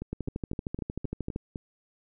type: two click trains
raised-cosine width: 3 ms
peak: -22 / -19 dBFS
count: 7 / 17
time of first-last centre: 0.02-1.558 / 0.13-1.361 s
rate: 3.9 / 13 Hz
effects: none